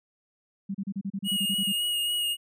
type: tone bursts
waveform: sine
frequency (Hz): 196.4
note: G3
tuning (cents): +4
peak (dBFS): -28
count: 12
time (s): 0.69-1.725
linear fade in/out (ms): 10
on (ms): 56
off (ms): 33
type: tone with vibrato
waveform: square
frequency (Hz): 2877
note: F#7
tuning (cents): -49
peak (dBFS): -26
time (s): 1.24-2.37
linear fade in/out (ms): 50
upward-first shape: sine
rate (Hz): 3.6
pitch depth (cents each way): 20
effects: none